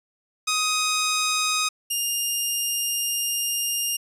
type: tone pair in turn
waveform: 10% pulse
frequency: 1254 / 2815 Hz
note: D#6 / F7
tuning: +13 / +13 cents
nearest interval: octave + major second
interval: 1400 cents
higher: second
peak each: -13 / -14 dBFS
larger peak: first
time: 0.47-1.69 / 1.9-3.97 s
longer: second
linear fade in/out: 10 ms
effects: resampled to 32000 Hz